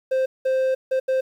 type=tone bursts at uneven times; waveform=triangle; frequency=523.3 Hz; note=C5; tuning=in tune; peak=-16 dBFS; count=4; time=0.11-0.26 / 0.45-0.75 / 0.91-1 / 1.08-1.21 s; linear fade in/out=10 ms; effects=9-bit